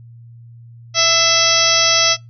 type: harmonic tone with a mistuned harmonic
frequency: 659.3 Hz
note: E5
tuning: in tune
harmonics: 1 / 2 / 3 / 4 / 5 / 6 / 7 / 8 / 9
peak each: -21 / -21 / -22 / -22 / -20 / -22 / -22 / -17 / -18 dBFS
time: 0.94-2.17 s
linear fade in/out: 50 ms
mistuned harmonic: 3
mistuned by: +38 cents
effects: noise-tail reverb RT60 0.2 s tail -22 dB re dry + added 117 Hz sine -37 dBFS peak until 2.29 s